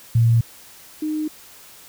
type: tone pair in turn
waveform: sine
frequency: 115.7 / 307.6 Hz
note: A#2 / D#4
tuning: -13 / -20 cents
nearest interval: octave + perfect fourth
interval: 1693 cents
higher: second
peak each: -12 / -21 dBFS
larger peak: first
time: 0.15-0.41 / 1.02-1.28 s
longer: neither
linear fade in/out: 5 ms
effects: white hiss -45 dBFS RMS until 1.88 s